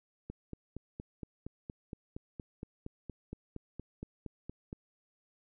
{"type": "click train", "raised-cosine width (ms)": 3, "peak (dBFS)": -28, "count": 20, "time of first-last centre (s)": [0.3, 4.729], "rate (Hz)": 4.29, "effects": []}